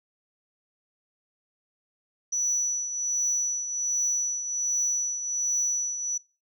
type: tone with tremolo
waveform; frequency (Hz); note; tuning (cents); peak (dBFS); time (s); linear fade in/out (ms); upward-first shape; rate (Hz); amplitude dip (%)
sine; 5920; F#8; 0; -20; 2.32-6.18; 10; triangle; 1.3; 70
effects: noise-tail reverb RT60 0.3 s tail -23 dB re dry + tanh soft clip ceiling -21 dBFS